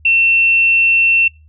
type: tone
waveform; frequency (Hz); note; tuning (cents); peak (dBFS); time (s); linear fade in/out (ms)
sine; 2700; E7; +41; -9; 0.05-1.28; 5
effects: noise-tail reverb RT60 0.3 s tail -26 dB re dry + added 77 Hz sine -42 dBFS peak until 1.48 s